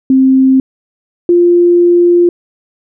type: tone pair in turn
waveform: sine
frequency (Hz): 263.7 / 348.8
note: C4 / F4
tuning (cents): +14 / -2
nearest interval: perfect fourth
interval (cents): 484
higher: second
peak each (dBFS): -4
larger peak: neither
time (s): 0.1-0.6 / 1.29-2.29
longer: second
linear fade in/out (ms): 2
effects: none